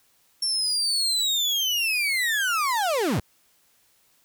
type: linear sweep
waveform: 35% pulse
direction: down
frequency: 5470 to 73.42 Hz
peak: -20 dBFS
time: 0.42-3.2 s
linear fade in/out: 5 ms
effects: white hiss -63 dBFS RMS until 4.24 s